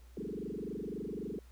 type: tone with frequency modulation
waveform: sine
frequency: 311.1 Hz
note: D#4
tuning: in tune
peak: -37 dBFS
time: 0.17-1.39 s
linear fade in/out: 2 ms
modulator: 23.8 Hz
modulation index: 5.7
effects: added 60 Hz sine -53 dBFS peak until 1.51 s + pink hiss -66 dBFS RMS until 1.51 s